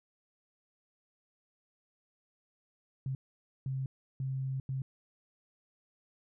sine tone bursts at uneven times, 133 Hz, C3, 29 cents sharp, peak -32 dBFS, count 4, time 3.06-3.15 / 3.66-3.86 / 4.2-4.6 / 4.69-4.82 s, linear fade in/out 2 ms, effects none

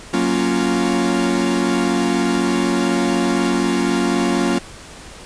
45% pulse chord, Gb major seventh, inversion none, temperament equal, 185 / 233.1 / 277.2 / 349.2 Hz, Gb3 / Bb3 / Db4 / F4, 0 / 0 / 0 / 0 cents, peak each -23 / -21 / -21 / -21 dBFS, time 0.13-4.59 s, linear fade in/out 10 ms, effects pink hiss -38 dBFS RMS until 5.25 s + resampled to 22050 Hz

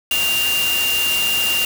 sine tone in noise, 2793 Hz, F7, 1 cent flat, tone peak -17 dBFS, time 0.11-1.65 s, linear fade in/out 2 ms, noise white, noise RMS -23 dBFS, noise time 0.11-1.65 s, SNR +3 dB, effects none

